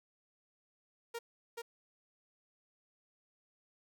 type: tone with echo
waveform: sawtooth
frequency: 466.2 Hz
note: A#4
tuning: in tune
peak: -35 dBFS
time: 1.14-1.19 s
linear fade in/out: 10 ms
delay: 430 ms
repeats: 1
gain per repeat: -2 dB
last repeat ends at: 1.62 s
effects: none